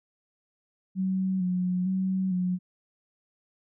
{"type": "tone with vibrato", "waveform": "sine", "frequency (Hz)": 185, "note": "F#3", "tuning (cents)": 0, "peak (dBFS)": -24, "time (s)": [0.95, 2.59], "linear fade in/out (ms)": 50, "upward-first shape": "square", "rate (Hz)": 1.1, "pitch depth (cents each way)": 34, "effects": []}